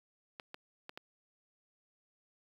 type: clicks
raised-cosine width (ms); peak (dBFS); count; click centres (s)
0.3; -28; 4; 0.398 / 0.544 / 0.894 / 0.975
effects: high-pass 200 Hz 12 dB/octave + 9-bit